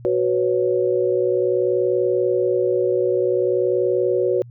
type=chord; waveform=sine; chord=F# suspended fourth; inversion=none; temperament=equal; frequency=370 / 493.9 / 554.4 Hz; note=F#4 / B4 / C#5; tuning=0 / 0 / 0 cents; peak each=-19 / -21 / -23 dBFS; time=0.05-4.42 s; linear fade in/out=0 ms; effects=added 120 Hz sine -38 dBFS peak until 4.5 s